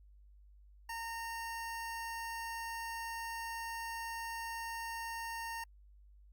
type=tone; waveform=25% pulse; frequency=918 Hz; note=A#5; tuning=27 cents flat; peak=-36 dBFS; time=0.89-5.64 s; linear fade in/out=5 ms; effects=added 50 Hz sine -57 dBFS peak until 6.32 s + Opus 48 kbps